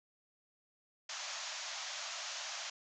white band-pass noise, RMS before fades -43 dBFS, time 1.09-2.7 s, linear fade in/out 5 ms, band 580 to 7000 Hz, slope 96 dB/octave, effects none

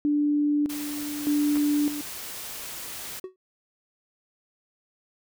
sine tone with tremolo, 293.7 Hz, D4, in tune, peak -20 dBFS, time 0.05-2.01 s, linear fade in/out 0 ms, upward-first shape square, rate 0.82 Hz, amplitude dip 70%
white noise, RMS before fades -37 dBFS, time 0.69-3.2 s, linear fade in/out 10 ms
clicks, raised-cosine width 0.5 ms, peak -22 dBFS, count 2, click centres 1.557 / 1.57 s
triangle tone with exponential decay, 373.5 Hz, F#4, 16 cents sharp, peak -27 dBFS, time 3.24-3.36 s, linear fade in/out 2 ms, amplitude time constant 25 ms
effects none

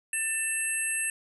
sine tone cluster, 1783 / 2660 / 8250 / 11070 Hz, A6 / E7 / C9 / F9, +22 / +15 / -25 / -16 cents, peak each -35 / -33 / -32 / -31 dBFS, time 0.13-1.1 s, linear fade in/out 2 ms, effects none

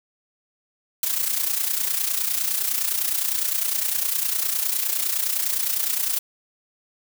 blue noise with amplitude modulation, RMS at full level -21 dBFS, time 1.03-6.19 s, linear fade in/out 2 ms, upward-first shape sine, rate 29.8 Hz, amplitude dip 65%, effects none

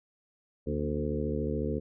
harmonic tone with a mistuned harmonic, 74 Hz, D2, 14 cents sharp, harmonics 1 / 2 / 3 / 4 / 5 / 6 / 7, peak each -35 / -36 / -35 / -38 / -38 / -35 / -39 dBFS, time 0.66-1.8 s, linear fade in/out 20 ms, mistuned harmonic 3, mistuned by +55 cents, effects none

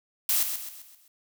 blue noise with echo, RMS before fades -24 dBFS, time 0.29-0.43 s, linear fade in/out 2 ms, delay 130 ms, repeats 5, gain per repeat -7 dB, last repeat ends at 1.08 s, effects none

